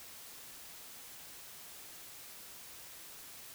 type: silence
effects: white hiss -51 dBFS RMS until 3.54 s